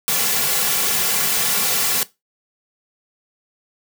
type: noise with comb filter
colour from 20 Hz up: white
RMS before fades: -19 dBFS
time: 0.08-2.03 s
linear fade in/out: 0 ms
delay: 3.2 ms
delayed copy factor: -0.9
effects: noise-tail reverb RT60 0.2 s tail -18 dB re dry + high-pass 150 Hz 12 dB/octave